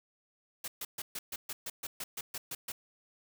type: noise bursts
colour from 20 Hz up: white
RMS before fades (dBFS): -39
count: 13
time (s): 0.64-2.72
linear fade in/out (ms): 5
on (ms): 40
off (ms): 130
effects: none